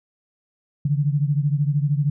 sine beating tone pair, 142.1 / 155.1 Hz, C#3 / D#3, +43 / -5 cents, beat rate 13 Hz, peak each -19 / -23 dBFS, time 0.85-2.1 s, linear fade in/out 5 ms, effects none

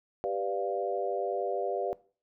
sine chord, G dominant seventh, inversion none, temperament equal, 392 / 493.9 / 587.3 / 698.5 Hz, G4 / B4 / D5 / F5, 0 / 0 / 0 / 0 cents, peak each -34 dBFS, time 0.24-1.93 s, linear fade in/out 0 ms, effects noise-tail reverb RT60 0.4 s tail -20 dB re dry

